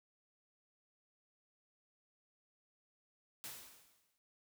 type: noise with exponential decay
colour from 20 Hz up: white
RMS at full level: -45 dBFS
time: 3.44-4.18 s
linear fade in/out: 0 ms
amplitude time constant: 160 ms
effects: none